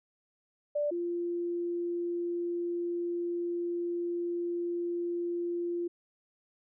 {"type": "tone pair in turn", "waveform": "sine", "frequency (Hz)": [587.3, 346.3], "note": ["D5", "F4"], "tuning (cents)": [0, -15], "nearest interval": "major sixth", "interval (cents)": 915, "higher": "first", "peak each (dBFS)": [-27, -30], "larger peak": "first", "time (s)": [[0.75, 0.91], [0.91, 5.88]], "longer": "second", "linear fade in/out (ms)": 10, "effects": []}